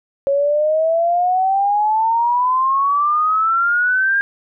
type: exponential sweep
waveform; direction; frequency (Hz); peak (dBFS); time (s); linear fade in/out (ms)
sine; up; 550 to 1620; -13; 0.27-4.21; 0
effects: none